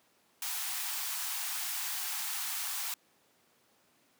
white high-pass noise, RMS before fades -36 dBFS, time 0.42-2.94 s, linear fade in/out 2 ms, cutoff 720 Hz, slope 96 dB/octave, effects pink hiss -68 dBFS RMS until 4.19 s + high-pass 200 Hz 12 dB/octave

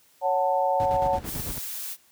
sine chord, F# minor, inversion second, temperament just, 555 / 740 / 888 Hz, C#5 / F#5 / A5, +2 / 0 / +16 cents, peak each -25 dBFS, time 0.21-1.2 s, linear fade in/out 50 ms
brown noise with tremolo, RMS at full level -29 dBFS, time 0.8-1.58 s, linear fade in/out 0 ms, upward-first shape square, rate 9.1 Hz, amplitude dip 60%
blue noise, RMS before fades -34 dBFS, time 1.24-1.97 s, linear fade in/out 50 ms
effects white hiss -60 dBFS RMS until 2.11 s + high-pass 60 Hz 12 dB/octave

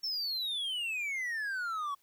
triangle exponential sweep, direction down, 5440 to 1104 Hz, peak -31 dBFS, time 0.03-1.95 s, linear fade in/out 10 ms, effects white hiss -70 dBFS RMS until 2.02 s

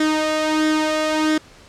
sawtooth tone with flanger, 310 Hz, D#4, 6 cents flat, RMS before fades -19 dBFS, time 0-1.38 s, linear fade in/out 5 ms, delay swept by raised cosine 0.56 to 1.76 ms, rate 1.5 Hz, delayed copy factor +0.55, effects pink hiss -46 dBFS RMS until 1.68 s + low-pass 7000 Hz 12 dB/octave

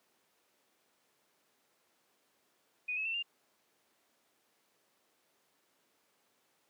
sine tone with pitch steps, 2477 / 2579 / 2686 / 2796 Hz, D#7 / E7 / E7 / F7, -8 / -39 / +32 / +1 cents, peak -33 dBFS, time 2.88-3.228 s, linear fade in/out 10 ms, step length 87 ms, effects pink hiss -73 dBFS RMS until 6.69 s + high-pass 300 Hz 12 dB/octave

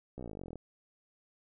slowing click train, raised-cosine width 2 ms, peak -30 dBFS, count 20, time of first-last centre 0.18-0.557 s, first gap 15 ms, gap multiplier 1.03, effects none

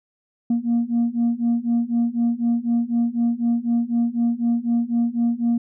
sine beating tone pair, 233.1 / 237.1 Hz, A#3 / A#3, 0 / +30 cents, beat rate 4 Hz, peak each -20 / -19 dBFS, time 0.5-5.58 s, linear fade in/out 5 ms, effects tanh soft clip ceiling -14 dBFS

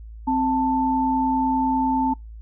sine tone pair together, 261.6 / 885 Hz, C4 / A5, 0 / +10 cents, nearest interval octave + major sixth, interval 2110 cents, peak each -21 dBFS, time 0.27-2.14 s, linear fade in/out 10 ms, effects noise-tail reverb RT60 0.2 s tail -26 dB re dry + added 55 Hz sine -36 dBFS peak until 2.41 s

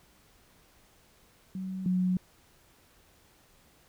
sine tone pair in turn, 188.2 / 183.16 Hz, F#3 / F#3, +30 / -17 cents, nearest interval unison, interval 47 cents, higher first, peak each -33 / -24 dBFS, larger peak second, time 1.55-1.86 / 1.86-2.17 s, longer neither, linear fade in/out 2 ms, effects pink hiss -62 dBFS RMS until 3.88 s

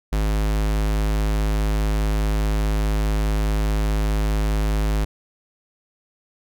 square tone, 52.4 Hz, G#1, 16 cents sharp, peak -19 dBFS, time 0.12-5.05 s, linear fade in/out 10 ms, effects none

